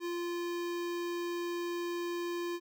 square tone with notch filter, 346.8 Hz, F4, 12 cents flat, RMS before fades -36 dBFS, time 0-2.6 s, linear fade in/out 50 ms, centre 10000 Hz, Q 1.3, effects none

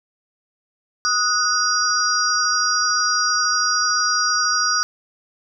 sine tone cluster, 1253 / 1467 / 4779 / 5680 Hz, D#6 / F#6 / D8 / F8, +12 / -15 / +29 / +28 cents, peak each -22 dBFS, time 1.05-4.83 s, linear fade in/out 0 ms, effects none

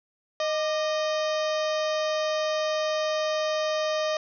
harmonic tone with a mistuned harmonic, 620 Hz, D#5, 6 cents flat, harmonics 1 / 2 / 3 / 4 / 5 / 6 / 7 / 8 / 9 / 10, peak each -25 / -33 / -37 / -40 / -39 / -40 / -45 / -42 / -43 / -46 dBFS, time 0.4-4.17 s, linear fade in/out 2 ms, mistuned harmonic 2, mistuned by -66 cents, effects none

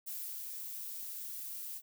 violet noise with ADSR envelope, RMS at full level -41 dBFS, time 0.06-1.82 s, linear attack 20 ms, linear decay 350 ms, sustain -2 dB, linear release 55 ms, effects none

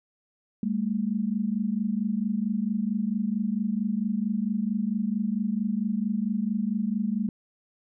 sine tone pair together, 199.74 / 224.2 Hz, G3 / A3, +33 / +33 cents, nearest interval major second, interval 200 cents, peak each -27 dBFS, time 0.63-7.29 s, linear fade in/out 2 ms, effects none

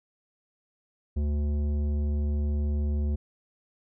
sine tone with tanh clipping, 73.42 Hz, D2, in tune, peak -26 dBFS, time 1.16-3.16 s, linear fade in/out 10 ms, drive 12 dB, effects none

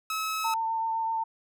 sawtooth tone, 1290 Hz, E6, 38 cents flat, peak -25 dBFS, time 0.1-0.54 s, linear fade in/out 2 ms
sine tone with vibrato, 900 Hz, A5, 39 cents sharp, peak -26 dBFS, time 0.44-1.24 s, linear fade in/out 10 ms, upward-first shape triangle, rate 7.8 Hz, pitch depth 17 cents each way
effects none

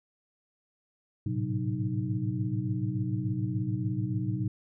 sine tone cluster, 105.7 / 112.6 / 129.1 / 186.3 / 309.4 Hz, G#2 / A2 / C3 / F#3 / D#4, +31 / +40 / -23 / +12 / -10 cents, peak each -36 / -33 / -32 / -35 / -36 dBFS, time 1.26-4.48 s, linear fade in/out 5 ms, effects none

